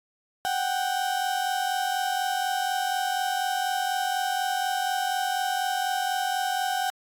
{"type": "tone pair together", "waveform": "35% pulse", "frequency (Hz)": [740.9, 785], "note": ["F#5", "G5"], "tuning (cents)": [2, 2], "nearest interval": "minor second", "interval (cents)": 100, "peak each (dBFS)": -26, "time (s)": [0.45, 6.9], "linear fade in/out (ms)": 0, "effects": ["AAC 64 kbps"]}